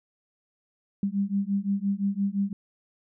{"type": "beating tone pair", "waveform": "sine", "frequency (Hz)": [196, 201.8], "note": ["G3", "G#3"], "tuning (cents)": [0, -49], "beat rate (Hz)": 5.8, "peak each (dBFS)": -27, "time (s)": [1.03, 2.53], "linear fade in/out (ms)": 2, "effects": []}